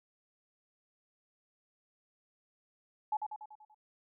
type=tone with echo; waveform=sine; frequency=853 Hz; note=G#5; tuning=46 cents sharp; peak=-29 dBFS; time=3.12-3.17 s; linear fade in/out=5 ms; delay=96 ms; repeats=6; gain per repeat=-5 dB; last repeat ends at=3.746 s; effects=none